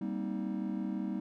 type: chord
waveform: triangle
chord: C minor seventh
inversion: second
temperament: just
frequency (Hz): 196.22 / 235.5 / 261.6 / 314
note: G3 / Bb3 / C4 / Eb4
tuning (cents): +2 / +18 / 0 / +16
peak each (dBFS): -34 / -37 / -40 / -37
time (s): 0.01-1.2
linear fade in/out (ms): 5
effects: none